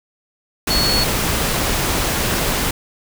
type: tone in noise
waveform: sine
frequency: 4384 Hz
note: C#8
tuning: 20 cents flat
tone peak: -17 dBFS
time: 0.7-1.04 s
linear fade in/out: 5 ms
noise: pink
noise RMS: -19 dBFS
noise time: 0.67-2.71 s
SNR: -1 dB
effects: none